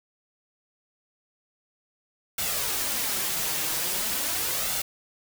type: noise with flanger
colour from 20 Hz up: white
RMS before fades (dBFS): -28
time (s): 2.38-4.82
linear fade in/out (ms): 5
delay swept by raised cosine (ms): 1.4 to 6.5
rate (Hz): 0.42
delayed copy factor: +0.5
effects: none